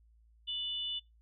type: tone pair together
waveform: sine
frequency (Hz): 2956 / 3515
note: F#7 / A7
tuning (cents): -2 / -2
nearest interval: minor third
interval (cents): 300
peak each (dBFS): -36 / -38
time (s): 0.47-1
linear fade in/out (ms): 20
effects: noise-tail reverb RT60 0.2 s tail -24 dB re dry + added 56 Hz sine -61 dBFS peak until 1.21 s